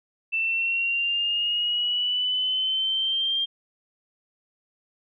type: linear sweep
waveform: sine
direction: up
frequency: 2659 to 3200 Hz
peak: -22 dBFS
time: 0.32-3.46 s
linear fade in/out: 20 ms
effects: none